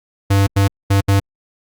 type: tone bursts at uneven times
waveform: square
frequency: 98.7 Hz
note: G2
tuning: 12 cents sharp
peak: -11 dBFS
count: 4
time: 0.3-0.47 / 0.56-0.68 / 0.9-1.01 / 1.08-1.2 s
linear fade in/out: 10 ms
effects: Opus 48 kbps